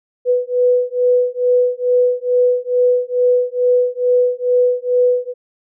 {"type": "beating tone pair", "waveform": "sine", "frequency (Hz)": [493.9, 496.2], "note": ["B4", "B4"], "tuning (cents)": [0, 8], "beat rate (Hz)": 2.3, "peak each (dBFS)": -15, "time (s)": [0.25, 5.34], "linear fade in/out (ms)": 50, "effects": []}